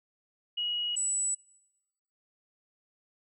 sine tone pair in turn, 2902 / 7901 Hz, F#7 / B8, -34 / 0 cents, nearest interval octave + perfect fourth, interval 1734 cents, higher second, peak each -29 / -27 dBFS, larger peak second, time 0.57-0.96 / 0.96-1.35 s, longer neither, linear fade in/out 10 ms, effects noise-tail reverb RT60 1.0 s tail -24 dB re dry

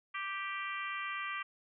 harmonic tone, 392 Hz, G4, in tune, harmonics 3 / 4 / 5 / 6 / 7 / 8, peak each -40 / -45 / -42 / -43 / -47 / -50 dBFS, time 0.14-1.43 s, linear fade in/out 10 ms, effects none

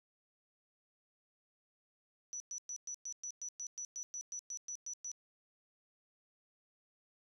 sine tone bursts, 5920 Hz, F#8, in tune, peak -40 dBFS, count 16, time 2.33-5.116 s, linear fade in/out 0 ms, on 71 ms, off 110 ms, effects none

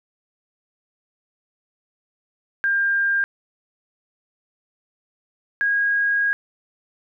sine tone pair in turn, 1600 / 1638.3 Hz, G6 / G#6, +35 / -24 cents, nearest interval unison, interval 41 cents, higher second, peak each -17 dBFS, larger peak neither, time 2.64-3.24 / 5.61-6.33 s, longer second, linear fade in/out 0 ms, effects none

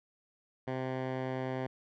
10% pulse tone, 130 Hz, C3, 11 cents flat, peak -25 dBFS, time 0.67-1.67 s, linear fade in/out 10 ms, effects low-pass 2000 Hz 12 dB/octave

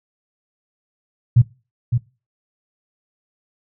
sine tone with echo, 120 Hz, B2, 49 cents flat, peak -7 dBFS, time 1.36-1.42 s, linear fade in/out 10 ms, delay 560 ms, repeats 1, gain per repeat -7 dB, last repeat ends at 1.98 s, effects noise-tail reverb RT60 0.3 s tail -20 dB re dry

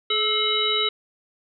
harmonic tone with a mistuned harmonic, 426.7 Hz, G#4, 47 cents sharp, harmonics 1 / 3 / 5 / 7 / 9, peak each -28 / -28 / -29 / -25 / -23 dBFS, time 0.1-0.89 s, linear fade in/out 5 ms, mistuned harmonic 3, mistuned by +43 cents, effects none

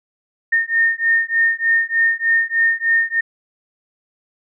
sine beating tone pair, 1827 / 1830.3 Hz, A#6 / A#6, -35 / -32 cents, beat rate 3.3 Hz, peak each -17 dBFS, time 0.52-3.21 s, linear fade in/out 10 ms, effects none

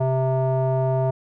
square tone with low-pass filter, 131.1 Hz, C3, 4 cents sharp, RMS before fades -21 dBFS, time 0-1.11 s, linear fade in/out 10 ms, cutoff 750 Hz, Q 7.6, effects none

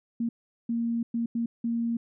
sine tone bursts at uneven times, 232.7 Hz, A#3, 3 cents flat, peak -25 dBFS, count 5, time 0.2-0.29 / 0.69-1.03 / 1.14-1.26 / 1.35-1.46 / 1.64-1.97 s, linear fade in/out 5 ms, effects none

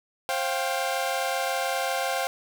sawtooth chord, C suspended fourth, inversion none, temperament equal with one note detuned, 531.8 / 698.5 / 784 Hz, C5 / F5 / G5, +28 / 0 / 0 cents, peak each -26 dBFS, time 0.29-2.27 s, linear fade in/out 0 ms, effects none

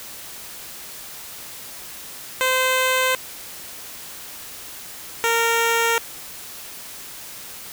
10% pulse tone pair in turn, 516 / 461.6 Hz, C5 / A#4, -24 / -17 cents, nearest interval major second, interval 193 cents, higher first, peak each -9 dBFS, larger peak neither, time 2.41-3.15 / 5.24-5.98 s, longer neither, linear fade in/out 0 ms, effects white hiss -37 dBFS RMS until 7.72 s

